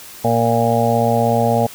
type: harmonic tone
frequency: 116.54 Hz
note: A#2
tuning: in tune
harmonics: 1 / 2 / 4 / 5 / 6 / 7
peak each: -20 / -20 / -20 / -20 / -20 / -20 dBFS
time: 0.24-1.67 s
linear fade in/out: 10 ms
effects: white hiss -37 dBFS RMS until 1.74 s